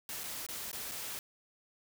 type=noise with dropouts; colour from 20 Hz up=white; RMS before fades=-41 dBFS; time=0.09-1.19 s; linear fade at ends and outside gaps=1 ms; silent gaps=0.235-0.239 / 0.465-0.487 / 0.715-0.729 / 0.913-0.917 s; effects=none